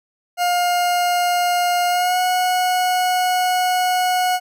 40% pulse tone with pitch glide, 709 to 731 Hz, F5 to F#5, +26 to -21 cents, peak -15 dBFS, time 0.37-4.4 s, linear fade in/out 50 ms, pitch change +53 cents, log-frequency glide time 1.88-2.19 s, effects none

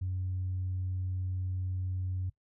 sine tone, 92.4 Hz, F#2, 2 cents flat, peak -30 dBFS, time 0.01-2.3 s, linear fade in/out 10 ms, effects noise-tail reverb RT60 0.1 s tail -20 dB re dry + tanh soft clip ceiling -27 dBFS

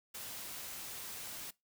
white noise, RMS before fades -45 dBFS, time 0.14-1.51 s, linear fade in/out 10 ms, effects noise-tail reverb RT60 0.2 s tail -22 dB re dry

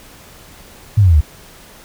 sine exponential sweep, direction down, 111.1 to 69.3 Hz, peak -6 dBFS, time 0.97-1.21 s, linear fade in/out 10 ms, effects pink hiss -41 dBFS RMS until 1.84 s

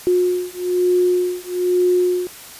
sine beating tone pair, 359.5 / 360.6 Hz, F#4 / F#4, -50 / -45 cents, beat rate 1.1 Hz, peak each -18 / -18 dBFS, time 0.07-2.27 s, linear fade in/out 0 ms, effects white hiss -38 dBFS RMS until 2.59 s + resampled to 32000 Hz

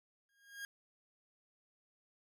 40% pulse tone with exponential growth, 1627 Hz, G#6, 36 cents flat, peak -39 dBFS, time 0.29-0.65 s, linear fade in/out 1 ms, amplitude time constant 77 ms, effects none

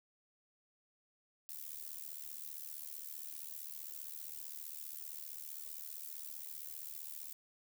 violet noise with amplitude modulation, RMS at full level -43 dBFS, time 1.49-7.33 s, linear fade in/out 0 ms, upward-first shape sine, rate 75.3 Hz, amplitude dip 90%, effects none

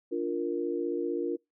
sine chord, Bb major, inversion first, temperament equal, 293.7 / 349.2 / 466.2 Hz, D4 / F4 / Bb4, 0 / 0 / 0 cents, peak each -34 / -31 / -33 dBFS, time 0.11-1.37 s, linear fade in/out 20 ms, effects noise-tail reverb RT60 0.2 s tail -26 dB re dry

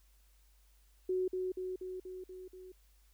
sine tone with echo, 370 Hz, F#4, in tune, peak -30 dBFS, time 1.09-1.28 s, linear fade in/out 5 ms, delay 240 ms, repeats 6, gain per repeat -3 dB, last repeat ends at 2.72 s, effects added 50 Hz sine -63 dBFS peak until 3.13 s + white hiss -72 dBFS RMS until 3.13 s

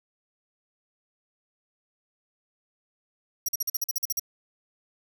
20% pulse tone bursts, 5700 Hz, F8, 34 cents sharp, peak -19 dBFS, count 11, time 3.46-4.196 s, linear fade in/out 5 ms, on 26 ms, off 45 ms, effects none

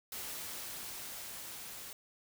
white noise with level ramp, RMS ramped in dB -42 to -47 dBFS, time 0.12-1.93 s, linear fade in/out 2 ms, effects none

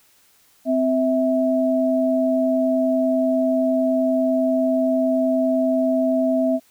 sine tone pair together, 258.8 / 651.6 Hz, C4 / E5, -19 / -20 cents, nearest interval octave + major third, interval 1599 cents, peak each -19 dBFS, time 0.65-6.6 s, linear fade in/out 50 ms, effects white hiss -57 dBFS RMS until 6.7 s

